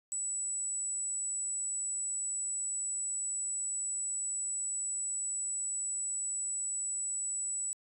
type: tone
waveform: sine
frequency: 7902 Hz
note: B8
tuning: in tune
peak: -31 dBFS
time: 0.12-7.73 s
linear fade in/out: 0 ms
effects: tanh soft clip ceiling -30 dBFS